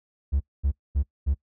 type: tone bursts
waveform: triangle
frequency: 69.7 Hz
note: C#2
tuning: 10 cents sharp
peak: -17 dBFS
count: 4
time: 0.32-1.346 s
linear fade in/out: 20 ms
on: 84 ms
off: 230 ms
effects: noise-tail reverb RT60 0.1 s tail -23 dB re dry + tanh soft clip ceiling -13 dBFS